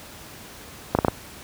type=clicks; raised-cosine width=1 ms; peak=-3 dBFS; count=4; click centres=0.95 / 0.988 / 1.048 / 1.083 s; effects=pink hiss -42 dBFS RMS until 1.43 s + high-pass 60 Hz 12 dB/octave